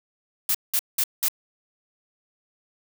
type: noise bursts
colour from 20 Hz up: blue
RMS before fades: -22 dBFS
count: 4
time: 0.49-1.284 s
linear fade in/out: 2 ms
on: 56 ms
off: 190 ms
effects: none